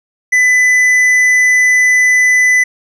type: tone with tanh clipping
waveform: sine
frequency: 2000 Hz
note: B6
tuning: 21 cents sharp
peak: -8 dBFS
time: 0.32-2.64 s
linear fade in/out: 10 ms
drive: 8 dB
effects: none